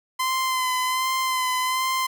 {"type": "tone with vibrato", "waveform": "sawtooth", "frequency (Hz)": 1029, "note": "C6", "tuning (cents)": -29, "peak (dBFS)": -18, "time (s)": [0.19, 2.07], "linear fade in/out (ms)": 10, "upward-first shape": "sine", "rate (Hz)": 1.3, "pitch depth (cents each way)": 26, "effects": []}